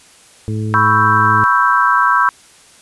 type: harmonic tone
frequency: 108.2 Hz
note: A2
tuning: 29 cents flat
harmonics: 1 / 2 / 3 / 4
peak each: -18 / -24 / -28 / -30 dBFS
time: 0.48-1.44 s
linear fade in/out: 0 ms
type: chord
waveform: sine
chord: C# half-diminished seventh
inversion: third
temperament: equal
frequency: 987.8 / 1108.7 / 1318.5 / 1568 Hz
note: B5 / C#6 / E6 / G6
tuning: 0 / 0 / 0 / 0 cents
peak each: -15 dBFS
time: 0.74-2.29 s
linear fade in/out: 0 ms
effects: white hiss -45 dBFS RMS until 2.81 s + resampled to 24000 Hz